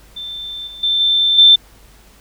sine tone with level steps, 3555 Hz, A7, 17 cents sharp, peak -25 / -31 / -13 / -11 / -4 dBFS, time 0.16-1.56 s, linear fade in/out 10 ms, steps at 0.67 / 0.83 / 1 / 1.38 s, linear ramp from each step 5 ms, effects added 50 Hz sine -46 dBFS peak until 2.2 s + pink hiss -48 dBFS RMS until 2.2 s

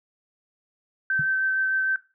sine tone with vibrato, 1546 Hz, G6, 24 cents flat, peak -21 dBFS, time 1.1-1.96 s, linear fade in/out 2 ms, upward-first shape triangle, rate 6.6 Hz, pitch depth 11 cents each way
sine tone with exponential decay, 146.83 Hz, D3, in tune, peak -24 dBFS, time 1.19-1.27 s, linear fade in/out 5 ms, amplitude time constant 17 ms
effects noise-tail reverb RT60 0.3 s tail -17 dB re dry

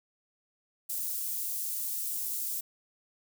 white high-pass noise, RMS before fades -34 dBFS, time 0.89-2.61 s, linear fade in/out 10 ms, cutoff 9100 Hz, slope 12 dB/octave, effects none

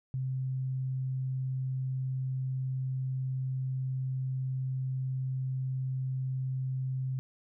sine tone, 130.81 Hz, C3, in tune, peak -30 dBFS, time 0.14-7.19 s, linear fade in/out 0 ms, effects none

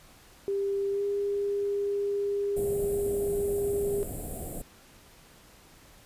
sine tone with pitch glide, 396.9 to 403.4 Hz, G4 to G4, +22 to +50 cents, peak -26 dBFS, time 0.48-4.03 s, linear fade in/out 0 ms, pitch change +28 cents, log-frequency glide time 0.91-1.02 s
pink band-stop noise, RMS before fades -37 dBFS, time 2.56-4.62 s, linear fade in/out 10 ms, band 760 to 7500 Hz, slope 96 dB/octave
effects pink hiss -55 dBFS RMS until 6.05 s + resampled to 32000 Hz

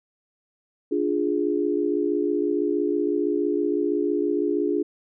sine chord, D diminished, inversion none, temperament equal, 293.7 / 349.2 / 415.3 Hz, D4 / F4 / Ab4, 0 / 0 / 0 cents, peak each -25 dBFS, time 0.91-4.83 s, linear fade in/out 10 ms, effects none

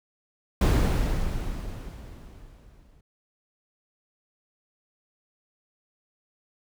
brown noise with exponential decay, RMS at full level -17 dBFS, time 0.61-3.01 s, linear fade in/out 5 ms, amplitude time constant 520 ms, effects none

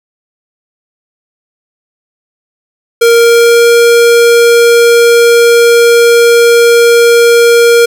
square tone with pitch glide, 466.2 to 470 Hz, A#4 to A#4, 0 to +14 cents, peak -3 dBFS, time 3.01-7.86 s, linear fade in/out 10 ms, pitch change +14 cents, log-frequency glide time 3.12-3.69 s, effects none

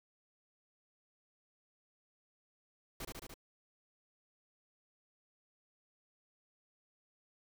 pink noise with echo, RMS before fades -43 dBFS, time 3-3.05 s, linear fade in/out 5 ms, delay 73 ms, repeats 4, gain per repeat -2 dB, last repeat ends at 3.342 s, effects none

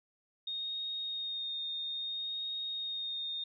sine tone with vibrato, 3700 Hz, A#7, 14 cents flat, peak -35 dBFS, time 0.47-3.44 s, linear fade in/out 5 ms, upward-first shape sine, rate 0.6 Hz, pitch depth 14 cents each way, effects none

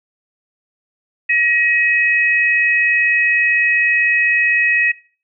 sine tone pair together, 1902.1 / 2542 Hz, A#6 / D#7, +34 / +36 cents, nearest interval perfect fourth, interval 502 cents, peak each -15 dBFS, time 1.29-4.92 s, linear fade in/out 10 ms, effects noise-tail reverb RT60 0.4 s tail -21 dB re dry

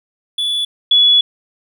triangle / sine tone pair in turn, 3438 / 3402 Hz, A7 / G#7, -41 / +41 cents, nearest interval unison, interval 18 cents, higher first, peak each -14 / -7 dBFS, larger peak second, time 0.38-0.65 / 0.91-1.21 s, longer second, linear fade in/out 5 ms, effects none

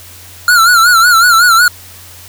square tone with vibrato, 1396.9 Hz, F6, in tune, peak -5 dBFS, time 0.48-1.68 s, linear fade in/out 2 ms, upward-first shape sine, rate 5.4 Hz, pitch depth 97 cents each way, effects added 90 Hz sine -38 dBFS peak until 2.28 s + white hiss -35 dBFS RMS until 2.28 s

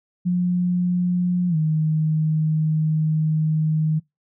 sine tone with pitch glide, 178.3 to 156.12 Hz, F3 to D#3, +36 to +6 cents, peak -17 dBFS, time 0.25-4 s, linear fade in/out 20 ms, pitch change -230 cents, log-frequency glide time 1.49-1.56 s, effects noise-tail reverb RT60 0.2 s tail -25 dB re dry

